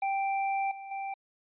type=tone with level steps; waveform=square; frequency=784 Hz; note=G5; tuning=in tune; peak=-28 / -41 / -34 dBFS; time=0.02-1.14 s; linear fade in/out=5 ms; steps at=0.71 / 0.91 s; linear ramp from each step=5 ms; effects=resampled to 8000 Hz